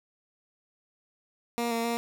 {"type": "tone with pitch steps", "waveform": "15% pulse", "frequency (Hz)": [236, 230.6, 234.3], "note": ["A#3", "A#3", "A#3"], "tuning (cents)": [22, -19, 9], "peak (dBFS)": -21, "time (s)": [1.58, 1.97], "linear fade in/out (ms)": 0, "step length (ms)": 130, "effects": []}